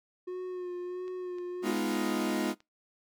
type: tone with vibrato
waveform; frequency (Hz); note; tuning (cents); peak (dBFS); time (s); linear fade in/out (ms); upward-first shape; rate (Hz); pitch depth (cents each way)
triangle; 361.4; F#4; -41; -32; 0.27-1.73; 10; sine; 1.5; 28
type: click train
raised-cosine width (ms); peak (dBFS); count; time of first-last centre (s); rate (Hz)
0.2; -38; 6; 1.08-2.604; 3.28
type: chord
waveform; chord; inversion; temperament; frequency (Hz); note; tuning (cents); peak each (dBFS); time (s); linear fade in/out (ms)
40% pulse; F half-diminished seventh; first; equal with one note detuned; 207.7 / 247.9 / 311.1 / 349.2; Ab3 / Cb4 / Eb4 / F4; 0 / +7 / 0 / 0; -33; 1.62-2.55; 50
effects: noise-tail reverb RT60 0.2 s tail -22 dB re dry + MP3 96 kbps